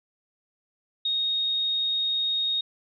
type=tone; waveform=sine; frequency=3729 Hz; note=A#7; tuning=in tune; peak=-23 dBFS; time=1.05-2.61 s; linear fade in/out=5 ms; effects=none